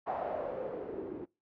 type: noise with low-pass filter sweep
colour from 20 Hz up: blue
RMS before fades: -38 dBFS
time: 0.06-1.26 s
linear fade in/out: 20 ms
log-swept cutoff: 770 to 310 Hz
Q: 4.8
effects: noise-tail reverb RT60 0.3 s tail -26 dB re dry + low-pass 2000 Hz 12 dB/octave